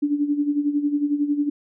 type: tone with tremolo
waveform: sine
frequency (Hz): 290.8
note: D4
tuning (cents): -17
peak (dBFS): -16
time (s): 0.02-1.5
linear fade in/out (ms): 10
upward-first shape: sine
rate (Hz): 11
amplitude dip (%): 70
effects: none